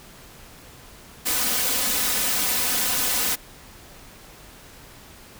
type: noise with comb filter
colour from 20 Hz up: white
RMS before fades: -23 dBFS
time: 1.25-3.36 s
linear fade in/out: 20 ms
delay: 4 ms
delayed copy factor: +0.8
effects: pink hiss -46 dBFS RMS until 5.39 s